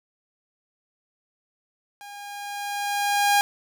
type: tone with level ramp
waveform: sawtooth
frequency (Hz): 813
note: G#5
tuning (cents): -37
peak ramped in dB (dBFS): -36 to -12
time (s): 2.01-3.41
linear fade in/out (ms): 0
effects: none